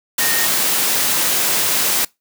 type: tone in noise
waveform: sine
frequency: 1847 Hz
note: A#6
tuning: 16 cents flat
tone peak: -22 dBFS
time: 0.2-0.46 s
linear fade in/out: 5 ms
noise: white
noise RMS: -17 dBFS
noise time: 0.18-2.05 s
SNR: -8 dB
effects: noise-tail reverb RT60 0.2 s tail -24 dB re dry + high-pass 150 Hz 12 dB/octave